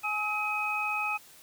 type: tone cluster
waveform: sine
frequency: 840 / 1277 / 2526 Hz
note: G#5 / D#6 / D#7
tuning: +19 / +45 / +26 cents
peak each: -34 / -34 / -30 dBFS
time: 0.03-1.18 s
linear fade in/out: 20 ms
effects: white hiss -54 dBFS RMS until 1.42 s

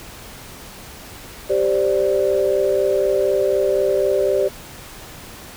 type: chord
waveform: sine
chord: G suspended fourth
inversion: none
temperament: equal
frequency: 392 / 523.3 / 587.3 Hz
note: G4 / C5 / D5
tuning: 0 / 0 / 0 cents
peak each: -18 / -20 / -19 dBFS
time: 1.49-4.49 s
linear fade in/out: 20 ms
effects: tanh soft clip ceiling -5 dBFS + pink hiss -38 dBFS RMS until 5.56 s

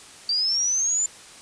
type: linear sweep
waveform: sine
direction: up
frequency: 4618 to 7170 Hz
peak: -20 dBFS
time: 0.29-1.06 s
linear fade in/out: 2 ms
effects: white hiss -45 dBFS RMS until 1.41 s + resampled to 22050 Hz

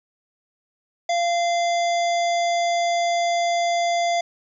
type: harmonic tone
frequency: 690 Hz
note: F5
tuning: 21 cents flat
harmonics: 1 / 3 / 5 / 7 / 9 / 10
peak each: -19 / -29 / -33 / -36 / -38 / -39 dBFS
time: 1.09-4.21 s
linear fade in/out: 5 ms
effects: 10-bit

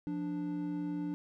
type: tone pair together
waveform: triangle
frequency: 174.64 / 293.7 Hz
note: F3 / D4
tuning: 0 / 0 cents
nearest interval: major sixth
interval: 900 cents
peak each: -37 / -33 dBFS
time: 0.07-1.14 s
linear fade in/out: 0 ms
effects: none

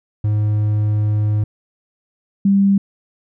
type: tone pair in turn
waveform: triangle / sine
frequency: 105.6 / 197.51 Hz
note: G#2 / G3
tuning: +29 / +13 cents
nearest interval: major seventh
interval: 1084 cents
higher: second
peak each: -12 / -10 dBFS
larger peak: second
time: 0.24-1.44 / 2.45-2.78 s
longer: first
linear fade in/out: 5 ms
effects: none

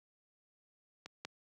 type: clicks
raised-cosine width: 0.2 ms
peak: -29 / -23 dBFS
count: 2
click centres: 1.06 / 1.25 s
effects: high-pass 150 Hz 12 dB/octave

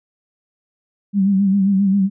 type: tone with vibrato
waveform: sine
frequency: 196 Hz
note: G3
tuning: in tune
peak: -12 dBFS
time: 1.13-2.1 s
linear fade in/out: 50 ms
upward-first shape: sine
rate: 7.5 Hz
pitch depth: 59 cents each way
effects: none

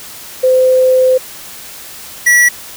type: tone pair in turn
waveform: sine / square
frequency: 514 / 1940.6 Hz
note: C5 / B6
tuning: -31 / -31 cents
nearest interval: octave + major seventh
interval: 2300 cents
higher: second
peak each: -6 dBFS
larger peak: neither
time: 0.43-1.18 / 2.26-2.49 s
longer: first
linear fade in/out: 10 ms
effects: white hiss -31 dBFS RMS until 2.76 s

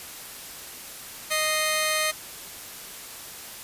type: tone pair together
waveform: 10% pulse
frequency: 621.2 / 2093 Hz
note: D#5 / C7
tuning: -3 / 0 cents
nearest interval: octave + major sixth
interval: 2103 cents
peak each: -16 / -18 dBFS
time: 1.3-2.12 s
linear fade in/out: 20 ms
effects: white hiss -40 dBFS RMS until 3.63 s + resampled to 32000 Hz

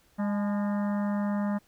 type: harmonic tone with a mistuned harmonic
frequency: 203.8 Hz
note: G#3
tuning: 32 cents flat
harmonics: 1 / 3 / 4 / 5 / 6 / 7 / 8 / 9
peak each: -26 / -37 / -41 / -43 / -44 / -49 / -49 / -48 dBFS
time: 0.18-1.59 s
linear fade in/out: 20 ms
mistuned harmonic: 4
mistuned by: +70 cents
effects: pink hiss -64 dBFS RMS until 1.67 s

